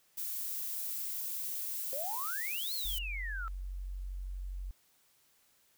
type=noise; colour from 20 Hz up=violet; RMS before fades=-38 dBFS; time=0.17-2.99 s; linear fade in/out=10 ms
type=exponential two-way sweep; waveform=sine; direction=up then down; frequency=523.3 to 4400 to 1298 Hz; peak=-38 dBFS; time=1.93-3.48 s; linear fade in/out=0 ms; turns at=2.74 s
type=tone; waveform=sine; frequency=46.25 Hz; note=F#1; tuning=in tune; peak=-37 dBFS; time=2.85-4.71 s; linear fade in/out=0 ms
effects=white hiss -69 dBFS RMS until 5.77 s